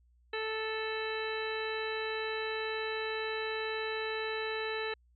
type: harmonic tone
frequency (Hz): 439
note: A4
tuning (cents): -4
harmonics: 1 / 2 / 3 / 4 / 5 / 6 / 7 / 9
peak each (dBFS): -36 / -43 / -44 / -40 / -46 / -43 / -48 / -44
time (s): 0.33-4.94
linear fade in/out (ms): 5
effects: added 60 Hz sine -63 dBFS peak until 5.15 s